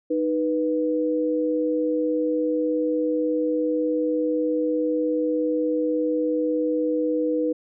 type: tone pair together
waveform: sine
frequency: 309.5 / 491.3 Hz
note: D#4 / B4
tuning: -9 / -9 cents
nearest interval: minor sixth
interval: 800 cents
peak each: -23 dBFS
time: 0.1-7.53 s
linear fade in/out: 10 ms
effects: none